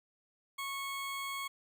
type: tone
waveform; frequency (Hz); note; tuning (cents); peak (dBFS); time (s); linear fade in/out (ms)
20% pulse; 1100; C#6; -14; -32; 0.58-1.48; 10
effects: none